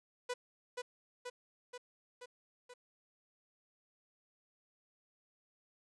sawtooth tone with echo, 493.9 Hz, B4, in tune, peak -32 dBFS, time 0.29-0.34 s, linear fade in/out 10 ms, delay 480 ms, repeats 5, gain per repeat -3 dB, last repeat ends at 2.74 s, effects resampled to 22050 Hz + 11-bit

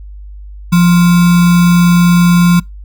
sine tone with sample-and-hold, 174.61 Hz, F3, in tune, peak -4 dBFS, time 0.72-2.6 s, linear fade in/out 10 ms, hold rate 1225 Hz, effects noise-tail reverb RT60 0.2 s tail -25 dB re dry + added 50 Hz sine -27 dBFS peak until 2.84 s

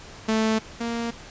sawtooth tone pair in turn, 220 / 233.1 Hz, A3 / A#3, 0 / 0 cents, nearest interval minor second, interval 100 cents, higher second, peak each -16 / -22 dBFS, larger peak first, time 0.28-0.59 / 0.8-1.11 s, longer neither, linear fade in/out 10 ms, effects pink hiss -43 dBFS RMS until 1.3 s + resampled to 16000 Hz

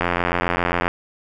click train, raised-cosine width 0.5 ms, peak -4 dBFS, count 77, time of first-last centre 0.01-0.88 s, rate 87.4 Hz, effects none

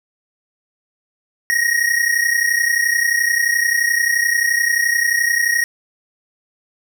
square tone pair together, 1864.7 / 1896.2 Hz, A#6 / A#6, 0 / +29 cents, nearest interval unison, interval 29 cents, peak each -18 dBFS, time 1.5-5.64 s, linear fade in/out 0 ms, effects none

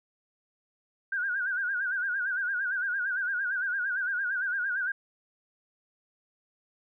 sine tone with vibrato, 1525 Hz, G6, 48 cents flat, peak -27 dBFS, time 1.12-4.92 s, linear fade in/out 5 ms, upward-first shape sine, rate 8.8 Hz, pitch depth 110 cents each way, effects none

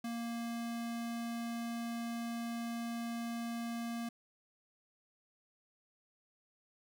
square tone, 233.3 Hz, A#3, 2 cents sharp, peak -38 dBFS, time 0.04-4.09 s, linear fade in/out 5 ms, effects none

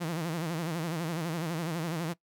sawtooth tone with vibrato, 164.81 Hz, E3, in tune, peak -27 dBFS, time 0-2.14 s, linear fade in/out 20 ms, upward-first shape sine, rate 12 Hz, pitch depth 120 cents each way, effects noise-tail reverb RT60 0.1 s tail -20 dB re dry

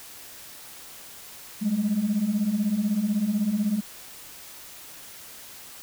sine beating tone pair, 196.7 / 212.7 Hz, G3 / G#3, +6 / +42 cents, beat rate 16 Hz, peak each -26 / -22 dBFS, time 1.61-3.81 s, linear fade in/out 20 ms, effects tanh soft clip ceiling -17 dBFS + white hiss -44 dBFS RMS until 5.82 s

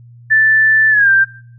sine tone with pitch glide, 1760 to 1577.1 Hz, A6 to G6, 0 to +10 cents, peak -7 dBFS, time 0.3-1.25 s, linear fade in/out 20 ms, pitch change -190 cents, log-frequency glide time 0.9-1.09 s, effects noise-tail reverb RT60 0.5 s tail -17 dB re dry + added 119 Hz sine -37 dBFS peak until 1.58 s

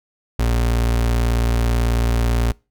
35% pulse tone, 58.27 Hz, A#1, in tune, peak -14 dBFS, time 0.39-2.52 s, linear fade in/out 5 ms, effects noise-tail reverb RT60 0.3 s tail -25 dB re dry

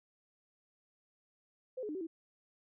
sine tone with pitch steps, 513 / 422.2 / 302.6 / 379.7 / 327 Hz, C5 / G#4 / D#4 / F#4 / E4, -34 / +29 / -48 / +45 / -14 cents, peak -37 dBFS, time 1.77-2.07 s, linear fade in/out 10 ms, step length 60 ms, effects none

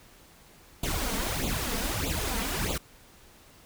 pink noise with flanger, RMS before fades -30 dBFS, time 0.83-2.78 s, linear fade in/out 5 ms, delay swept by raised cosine 0.27 to 4.47 ms, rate 1.6 Hz, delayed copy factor +0.85, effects pink hiss -55 dBFS RMS until 3.65 s

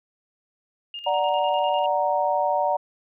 sine tone with tremolo, 2828 Hz, F7, 21 cents sharp, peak -31 dBFS, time 0.94-1.86 s, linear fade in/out 2 ms, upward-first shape square, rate 10 Hz, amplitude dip 55%
sine chord, D augmented, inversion none, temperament equal, 587.3 / 740 / 932.3 Hz, D5 / F#5 / A#5, 0 / 0 / 0 cents, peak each -24 dBFS, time 1.06-2.77 s, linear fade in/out 10 ms
effects none

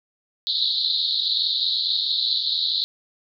pink band-pass noise, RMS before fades -23 dBFS, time 0.47-2.84 s, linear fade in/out 0 ms, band 3700 to 4300 Hz, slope 96 dB/octave, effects none

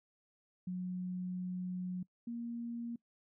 sine tone pair in turn, 181.9 / 235.1 Hz, F#3 / A#3, -29 / +15 cents, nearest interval major third, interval 444 cents, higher second, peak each -36 / -38 dBFS, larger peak first, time 0.67-2.03 / 2.27-2.96 s, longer first, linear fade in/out 5 ms, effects noise-tail reverb RT60 0.1 s tail -23 dB re dry

